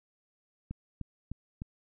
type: click train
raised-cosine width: 5 ms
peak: -25 dBFS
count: 4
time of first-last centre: 0.71-1.619 s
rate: 3.3 Hz
effects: none